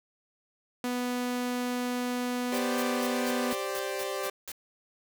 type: tone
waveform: sawtooth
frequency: 246.9 Hz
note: B3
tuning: in tune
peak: -25 dBFS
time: 0.84-3.53 s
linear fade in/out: 2 ms
type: chord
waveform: sawtooth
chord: G suspended fourth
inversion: none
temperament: equal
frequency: 392 / 523.3 / 587.3 Hz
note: G4 / C5 / D5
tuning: 0 / 0 / 0 cents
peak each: -31 / -32 / -32 dBFS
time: 2.52-4.3 s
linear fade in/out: 5 ms
type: noise bursts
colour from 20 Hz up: white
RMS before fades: -39 dBFS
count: 9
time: 2.54-4.518 s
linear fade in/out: 0 ms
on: 42 ms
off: 200 ms
effects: none